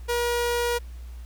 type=tone; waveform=sawtooth; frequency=478.6 Hz; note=A#4; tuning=46 cents sharp; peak=-19 dBFS; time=0.08-0.79 s; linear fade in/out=20 ms; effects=added 60 Hz sine -36 dBFS peak until 1.25 s + pink hiss -56 dBFS RMS until 1.25 s